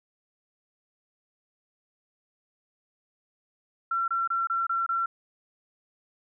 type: tone bursts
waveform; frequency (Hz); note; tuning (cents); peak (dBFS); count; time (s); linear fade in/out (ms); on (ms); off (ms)
sine; 1357; E6; +50; -24; 6; 3.91-5.06; 5; 170; 26
effects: none